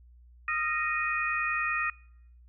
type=tone cluster; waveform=sine; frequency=1241 / 1371 / 1866 / 2476 Hz; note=D#6 / F6 / A#6 / D#7; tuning=-5 / -32 / +1 / -9 cents; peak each=-33 / -37 / -31 / -32 dBFS; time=0.48-1.9 s; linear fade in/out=2 ms; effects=noise-tail reverb RT60 0.8 s tail -26 dB re dry + added 60 Hz sine -52 dBFS peak until 2.48 s